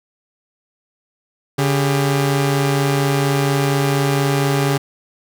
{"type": "tone pair together", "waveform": "sawtooth", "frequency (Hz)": [141.56, 400.4], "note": ["C#3", "G4"], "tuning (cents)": [37, 37], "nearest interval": "octave + tritone", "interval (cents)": 1800, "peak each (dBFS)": [-12, -17], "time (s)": [1.58, 4.78], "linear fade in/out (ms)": 10, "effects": []}